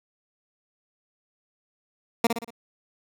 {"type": "tone with echo", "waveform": "15% pulse", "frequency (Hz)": 232.3, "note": "A#3", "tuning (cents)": -6, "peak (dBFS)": -10, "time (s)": [2.24, 2.27], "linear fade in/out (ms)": 5, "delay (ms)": 59, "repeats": 4, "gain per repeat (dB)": -6, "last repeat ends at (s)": 2.506, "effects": []}